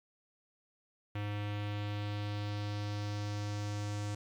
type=tone with low-pass filter sweep; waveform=square; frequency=103.5 Hz; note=G#2; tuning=5 cents flat; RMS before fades=-37 dBFS; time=1.15-4.15 s; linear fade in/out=5 ms; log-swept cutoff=2700 to 7300 Hz; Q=2; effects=10-bit